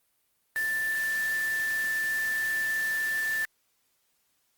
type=tone in noise; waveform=sine; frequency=1766 Hz; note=A6; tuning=6 cents sharp; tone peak=-26 dBFS; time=0.56-3.45 s; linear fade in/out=0 ms; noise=white; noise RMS=-40 dBFS; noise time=0.56-3.45 s; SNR=+11 dB; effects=white hiss -72 dBFS RMS until 4.57 s + Opus 32 kbps